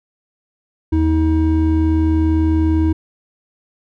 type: tone pair together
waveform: triangle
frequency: 80 / 317.7 Hz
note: D#2 / D#4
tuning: +49 / +36 cents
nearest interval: 2 octaves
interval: 2387 cents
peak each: -13 dBFS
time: 0.92-2.93 s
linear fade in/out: 10 ms
effects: none